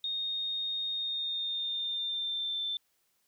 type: tone with pitch glide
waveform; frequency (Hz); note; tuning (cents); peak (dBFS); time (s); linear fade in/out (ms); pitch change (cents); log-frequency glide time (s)
sine; 3700 to 3547; A#7 to A7; -14 to +13; -31; 0.04-2.77; 2; -73; 0.93-2.64
effects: white hiss -74 dBFS RMS until 3.27 s